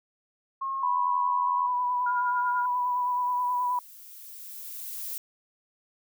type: tone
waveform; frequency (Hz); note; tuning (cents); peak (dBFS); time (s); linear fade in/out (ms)
sine; 1079; C#6; -47; -28; 0.61-1.67; 10
type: tone with vibrato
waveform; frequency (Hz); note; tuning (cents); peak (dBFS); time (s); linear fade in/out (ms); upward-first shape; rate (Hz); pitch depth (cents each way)
sine; 987.8; B5; 0; -24; 0.83-3.79; 2; sine; 9.4; 20
type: noise with exponential growth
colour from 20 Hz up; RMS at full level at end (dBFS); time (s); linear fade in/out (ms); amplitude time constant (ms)
violet; -34; 1.73-5.18; 1; 750
type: tone with tremolo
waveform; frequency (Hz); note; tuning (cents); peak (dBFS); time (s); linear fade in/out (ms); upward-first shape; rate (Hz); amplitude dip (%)
sine; 1415; F6; +22; -28; 2.06-2.66; 5; sine; 10; 65
effects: none